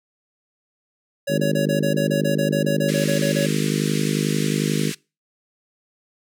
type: tone bursts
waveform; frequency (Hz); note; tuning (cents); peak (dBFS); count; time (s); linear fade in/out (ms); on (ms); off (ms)
square; 560; C#5; +18; -22; 16; 1.27-3.465; 10; 110; 29
type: harmonic tone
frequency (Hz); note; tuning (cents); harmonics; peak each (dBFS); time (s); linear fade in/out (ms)
51.2; G#1; -24; 3 / 4 / 5 / 6 / 7 / 8 / 9; -23 / -25 / -27 / -29 / -30 / -31 / -32; 1.28-4.93; 50
type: band-pass noise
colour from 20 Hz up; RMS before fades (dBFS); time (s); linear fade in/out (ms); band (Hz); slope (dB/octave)
pink; -32; 2.88-4.95; 10; 1800 to 11000; 24
effects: noise-tail reverb RT60 0.3 s tail -24 dB re dry